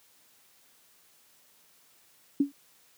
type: tone with exponential decay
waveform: sine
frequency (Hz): 281.8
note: C#4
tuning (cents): +29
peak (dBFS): -17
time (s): 2.4-2.52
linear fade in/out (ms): 5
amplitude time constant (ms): 26
effects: white hiss -62 dBFS RMS until 2.97 s + high-pass 100 Hz 12 dB/octave